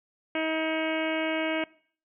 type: harmonic tone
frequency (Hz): 318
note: D#4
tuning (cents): +38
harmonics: 1 / 2 / 3 / 4 / 5 / 6 / 7 / 8 / 9 / 10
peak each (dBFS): -30 / -31 / -38 / -41 / -37 / -43 / -34 / -40 / -39 / -47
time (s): 0.35-1.64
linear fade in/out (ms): 2
effects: noise-tail reverb RT60 0.5 s tail -21 dB re dry